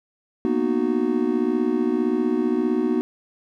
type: chord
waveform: triangle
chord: B major seventh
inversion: third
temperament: just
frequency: 231.5 / 246.9 / 308.7 / 370.4 Hz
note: A#3 / B3 / D#4 / F#4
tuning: -12 / 0 / -14 / +2 cents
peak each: -26 / -22 / -22 / -22 dBFS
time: 0.45-3.01 s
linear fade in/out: 0 ms
effects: none